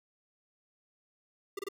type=tone bursts; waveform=square; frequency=396.9 Hz; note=G4; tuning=22 cents sharp; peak=-35 dBFS; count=3; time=1.57-1.687 s; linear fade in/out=5 ms; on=21 ms; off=27 ms; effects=none